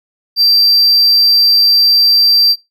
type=tone; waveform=triangle; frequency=4699 Hz; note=D8; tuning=in tune; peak=-5 dBFS; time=0.36-2.56 s; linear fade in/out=50 ms; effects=noise-tail reverb RT60 0.2 s tail -20 dB re dry